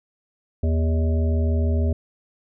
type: harmonic tone with a mistuned harmonic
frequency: 80.3 Hz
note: E2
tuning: 45 cents flat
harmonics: 1 / 3 / 5 / 7 / 8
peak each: -18 / -28 / -32 / -35 / -36 dBFS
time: 0.63-1.93 s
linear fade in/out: 5 ms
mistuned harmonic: 7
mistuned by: +42 cents
effects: none